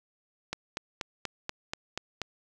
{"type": "click train", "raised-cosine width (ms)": 0.2, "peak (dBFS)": -15, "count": 8, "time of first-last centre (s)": [0.53, 2.217], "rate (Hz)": 4.15, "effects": []}